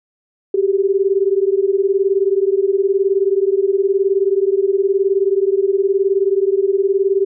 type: beating tone pair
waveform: sine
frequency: 383.6 / 402.6 Hz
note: G4 / G4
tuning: -37 / +46 cents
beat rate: 19 Hz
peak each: -15 / -16 dBFS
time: 0.54-7.25 s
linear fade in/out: 5 ms
effects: none